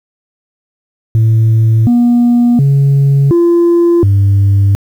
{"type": "tone with pitch steps", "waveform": "sine", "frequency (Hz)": [111.7, 240.1, 139.1, 343, 99.1], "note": ["A2", "B3", "C#3", "F4", "G2"], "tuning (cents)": [27, -49, 6, -31, 19], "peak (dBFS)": -3, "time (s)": [1.15, 4.75], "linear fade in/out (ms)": 0, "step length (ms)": 720, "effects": ["tanh soft clip ceiling -4 dBFS", "7-bit"]}